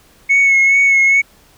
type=tone with vibrato; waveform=sine; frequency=2196 Hz; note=C#7; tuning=17 cents flat; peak=-6 dBFS; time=0.29-1.22 s; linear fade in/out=20 ms; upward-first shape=sine; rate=2.4 Hz; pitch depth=26 cents each way; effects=tanh soft clip ceiling -6 dBFS + pink hiss -49 dBFS RMS until 1.57 s